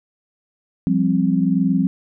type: chord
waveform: sine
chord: F suspended second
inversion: none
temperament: equal with one note detuned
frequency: 174.61 / 196 / 263.1 Hz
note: F3 / G3 / C4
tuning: 0 / 0 / +10 cents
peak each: -19 dBFS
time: 0.87-1.87 s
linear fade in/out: 0 ms
effects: none